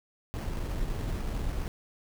brown noise with sample-and-hold, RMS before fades -32 dBFS, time 0.34-1.68 s, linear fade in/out 0 ms, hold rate 3675 Hz, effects none

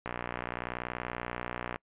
click train, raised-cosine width 0.5 ms, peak -19 dBFS, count 104, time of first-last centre 0.06-1.76 s, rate 60.6 Hz, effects noise-tail reverb RT60 0.1 s tail -26 dB re dry + resampled to 8000 Hz

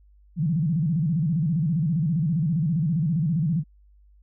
sine tone with vibrato, 160.2 Hz, E3, 49 cents flat, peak -20 dBFS, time 0.36-3.64 s, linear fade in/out 50 ms, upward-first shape square, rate 15 Hz, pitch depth 160 cents each way, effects added 50 Hz sine -52 dBFS peak until 4.22 s

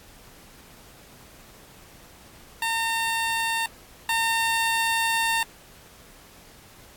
15% pulse tone pair in turn, 910 / 910 Hz, A#5 / A#5, -42 / -42 cents, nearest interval unison, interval 0 cents, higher neither, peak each -17 / -15 dBFS, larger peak second, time 2.62-3.66 / 4.09-5.43 s, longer second, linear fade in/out 2 ms, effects pink hiss -50 dBFS RMS until 6.96 s + AAC 64 kbps

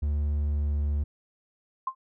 triangle tone with pitch glide, 73.42 to 73 Hz, D2 to D2, 0 to -10 cents, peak -22 dBFS, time 0.02-1.04 s, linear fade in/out 10 ms, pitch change -10 cents, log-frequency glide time 0.42-0.76 s
sine tone with exponential decay, 1052 Hz, C6, 9 cents sharp, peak -22 dBFS, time 1.87-1.95 s, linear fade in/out 5 ms, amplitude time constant 17 ms
effects none

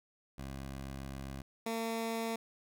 15% pulse tone pair in turn, 67.5 / 227 Hz, C#2 / A#3, -45 / -46 cents, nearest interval octave + major sixth, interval 2099 cents, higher second, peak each -35 / -28 dBFS, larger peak second, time 0.38-1.42 / 1.66-2.36 s, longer first, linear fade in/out 5 ms, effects none

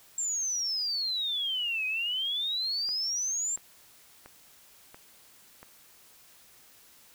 sine exponential two-way sweep, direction down then up, 7459 to 2500 to 7459 Hz, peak -28 dBFS, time 0.18-3.56 s, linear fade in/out 2 ms, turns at 1.86 s
click train, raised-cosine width 0.5 ms, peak -32 dBFS, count 5, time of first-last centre 2.89-5.63 s, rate 1.46 Hz
effects white hiss -57 dBFS RMS until 7.14 s

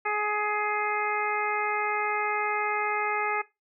harmonic tone, 419.5 Hz, G#4, 17 cents sharp, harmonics 1 / 2 / 3 / 4 / 5 / 6, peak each -33 / -30 / -31 / -35 / -32 / -36 dBFS, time 0.05-3.42 s, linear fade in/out 10 ms, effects noise-tail reverb RT60 0.2 s tail -18 dB re dry

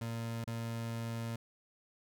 30% pulse tone with dropouts, 115.3 Hz, A#2, 19 cents flat, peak -34 dBFS, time 0.01-1.36 s, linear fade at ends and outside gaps 5 ms, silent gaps 0.443-0.474 s, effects none

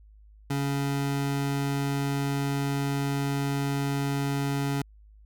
25% pulse tone, 140 Hz, C#3, 18 cents sharp, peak -22 dBFS, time 0.5-4.82 s, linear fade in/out 5 ms, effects added 52 Hz sine -50 dBFS peak until 5.25 s

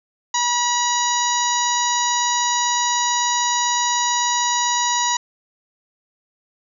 harmonic tone, 967 Hz, B5, 37 cents flat, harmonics 1 / 2 / 3 / 4 / 5 / 6 / 7, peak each -20 / -27 / -31 / -26 / -31 / -27 / -24 dBFS, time 0.34-5.17 s, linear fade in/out 5 ms, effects none

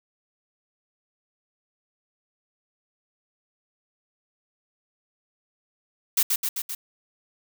blue noise with echo, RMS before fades -20 dBFS, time 6.17-6.23 s, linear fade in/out 5 ms, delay 130 ms, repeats 4, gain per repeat -3 dB, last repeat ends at 6.75 s, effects none

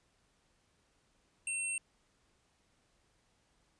sine tone pair together, 2699 / 8586 Hz, E7 / C9, +40 / +44 cents, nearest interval octave + minor sixth, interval 2004 cents, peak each -37 / -36 dBFS, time 1.47-1.78 s, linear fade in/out 2 ms, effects pink hiss -73 dBFS RMS until 3.79 s + resampled to 22050 Hz

